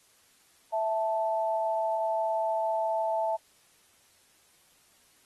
sine tone pair together, 657.8 / 878 Hz, E5 / A5, -4 / -4 cents, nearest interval perfect fourth, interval 500 cents, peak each -28 / -29 dBFS, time 0.72-3.37 s, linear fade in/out 20 ms, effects white hiss -63 dBFS RMS until 5.25 s + AAC 32 kbps

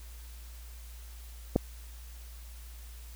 clicks, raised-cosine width 2 ms, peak -22 / -10 dBFS, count 2, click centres 1.557 / 1.561 s, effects added 58 Hz sine -44 dBFS peak until 3.15 s + white hiss -55 dBFS RMS until 3.15 s

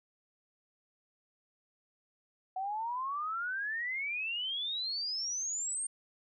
sine exponential sweep, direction up, 740 to 8820 Hz, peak -33 dBFS, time 2.56-5.87 s, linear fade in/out 5 ms, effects none

